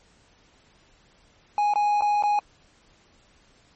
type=tone with dropouts; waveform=triangle; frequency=829 Hz; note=G#5; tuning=3 cents flat; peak=-17 dBFS; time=1.58-2.39 s; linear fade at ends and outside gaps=1 ms; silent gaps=1.737-1.757 / 2.009-2.021 / 2.225-2.236 s; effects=pink hiss -59 dBFS RMS until 3.75 s + MP3 32 kbps